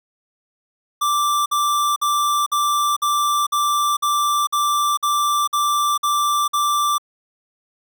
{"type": "tone bursts", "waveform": "square", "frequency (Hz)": 1174.7, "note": "D6", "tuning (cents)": 0, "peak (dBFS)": -17, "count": 12, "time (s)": [1.01, 6.982], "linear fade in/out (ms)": 10, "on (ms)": 450, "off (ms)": 52, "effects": []}